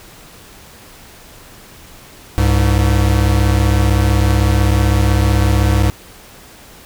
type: tone pair together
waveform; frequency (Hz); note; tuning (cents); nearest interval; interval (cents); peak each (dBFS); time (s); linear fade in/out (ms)
square; 66.69 / 102.5; C2 / G#2; +34 / -22; perfect fifth; 744; -14; 2.38-5.9; 0
effects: pink hiss -40 dBFS RMS until 6.85 s